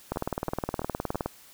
two click trains, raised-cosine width 1 ms, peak -21 / -14 dBFS, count 4 / 23, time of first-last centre 0.16-1.147 / 0.12-1.26 s, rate 3.04 / 19.3 Hz, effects white hiss -53 dBFS RMS until 1.53 s

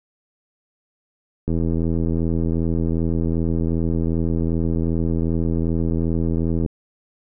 click train, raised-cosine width 3 ms, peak -10 dBFS, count 429, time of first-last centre 1.48-6.662 s, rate 82.6 Hz, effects none

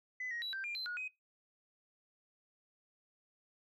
sine tone with pitch steps, 2010 / 1885 / 3923 / 1566 / 2399 / 4086 / 1448 / 2519 Hz, B6 / A#6 / B7 / G6 / D7 / C8 / F#6 / D#7, +30 / +19 / -12 / -2 / +36 / -42 / -38 / +21 cents, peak -37 dBFS, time 0.2-1.08 s, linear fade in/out 5 ms, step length 110 ms, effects noise-tail reverb RT60 0.2 s tail -23 dB re dry + tanh soft clip ceiling -34 dBFS

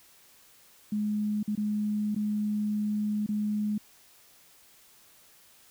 sine tone with dropouts, 210 Hz, G#3, 19 cents sharp, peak -26 dBFS, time 0.92-3.78 s, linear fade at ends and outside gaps 5 ms, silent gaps 1.43-1.477 / 1.553-1.575 / 2.148-2.161 / 3.264-3.288 s, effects white hiss -58 dBFS RMS until 5.7 s

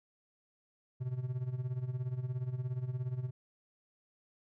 triangle tone with tremolo, 126.4 Hz, B2, 41 cents sharp, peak -29 dBFS, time 1-3.31 s, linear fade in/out 20 ms, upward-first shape sine, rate 17 Hz, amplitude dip 75%, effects none

